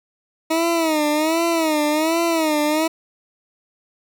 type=tone with vibrato; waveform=20% pulse; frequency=317.1 Hz; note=D#4; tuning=33 cents sharp; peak=-12 dBFS; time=0.5-2.88 s; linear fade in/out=10 ms; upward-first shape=sine; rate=1.3 Hz; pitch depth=110 cents each way; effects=none